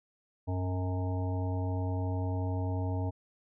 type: harmonic tone with a mistuned harmonic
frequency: 91.4 Hz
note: F#2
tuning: 21 cents flat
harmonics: 1 / 3 / 5 / 7 / 9 / 10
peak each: -30 / -38 / -43 / -43 / -45 / -47 dBFS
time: 0.47-3.11 s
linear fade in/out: 20 ms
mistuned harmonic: 1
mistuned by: +55 cents
effects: none